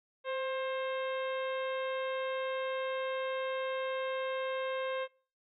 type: harmonic tone with a mistuned harmonic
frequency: 531 Hz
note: C5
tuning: 25 cents sharp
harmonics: 1 / 2 / 3 / 4 / 5 / 6 / 7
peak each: -34 / -40 / -44 / -46 / -48 / -50 / -51 dBFS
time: 0.24-5.08 s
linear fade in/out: 50 ms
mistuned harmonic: 1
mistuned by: -28 cents
effects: noise-tail reverb RT60 0.4 s tail -24 dB re dry